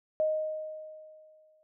sine tone with exponential decay, 622 Hz, D#5, 1 cent flat, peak -23 dBFS, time 0.2-1.63 s, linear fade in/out 0 ms, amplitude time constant 310 ms, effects none

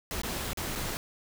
pink noise with dropouts, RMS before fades -34 dBFS, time 0.11-0.97 s, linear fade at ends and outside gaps 0 ms, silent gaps 0.217-0.234 / 0.532-0.573 / 0.753-0.758 s, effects none

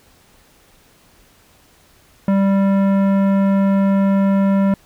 sine tone with tanh clipping, 196 Hz, G3, in tune, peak -14 dBFS, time 2.28-4.74 s, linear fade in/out 2 ms, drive 15 dB, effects pink hiss -52 dBFS RMS until 4.85 s

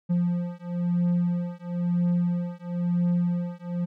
triangle beating tone pair, 174.61 / 175.61 Hz, F3 / F3, 0 / +10 cents, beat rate 1 Hz, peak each -24 dBFS, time 0.09-3.86 s, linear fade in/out 20 ms, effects none

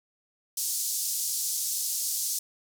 pink band-pass noise, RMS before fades -30 dBFS, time 0.57-2.39 s, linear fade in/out 5 ms, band 5400 to 15000 Hz, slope 24 dB/octave, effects none

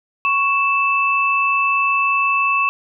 sine tone pair together, 1108.7 / 2637 Hz, C#6 / E7, 0 / 0 cents, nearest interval octave + minor third, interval 1500 cents, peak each -17 dBFS, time 0.25-2.69 s, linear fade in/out 0 ms, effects none

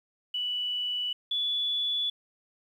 sine tone pair in turn, 2960 / 3436 Hz, F#7 / A7, 0 / -42 cents, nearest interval minor third, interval 258 cents, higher second, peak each -28 / -26 dBFS, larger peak second, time 0.34-1.13 / 1.31-2.1 s, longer neither, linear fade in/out 5 ms, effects 10-bit

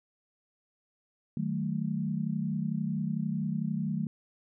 sine chord, D# diminished, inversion none, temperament equal with one note detuned, 155.56 / 188.88 / 220 Hz, D#3 / F#3 / A3, 0 / +36 / 0 cents, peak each -33 dBFS, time 1.37-4.07 s, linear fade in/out 2 ms, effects none

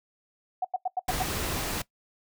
sine tone bursts, 740 Hz, F#5, in tune, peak -24 dBFS, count 6, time 0.62-1.227 s, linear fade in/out 5 ms, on 27 ms, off 89 ms
pink noise, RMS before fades -31 dBFS, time 1.08-1.82 s, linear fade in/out 5 ms
effects noise-tail reverb RT60 0.1 s tail -19 dB re dry

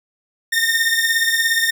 sawtooth beating tone pair, 1819 / 1836 Hz, A#6 / A#6, -43 / -27 cents, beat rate 17 Hz, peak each -14 / -16 dBFS, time 0.52-1.71 s, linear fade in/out 10 ms, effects none

